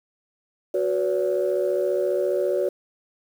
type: chord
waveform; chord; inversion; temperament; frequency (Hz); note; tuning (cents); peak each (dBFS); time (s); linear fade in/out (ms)
sine; F# suspended fourth; none; equal with one note detuned; 370 / 493.9 / 568.6; F#4 / B4 / C#5; 0 / 0 / +44; -23 / -26 / -23; 0.74-2.69; 5
effects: tanh soft clip ceiling -13 dBFS + 8-bit